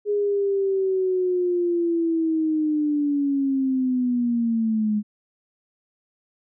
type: linear sweep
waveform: sine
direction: down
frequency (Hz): 415.3 to 207.7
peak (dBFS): -19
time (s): 0.05-5.03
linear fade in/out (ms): 50
effects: none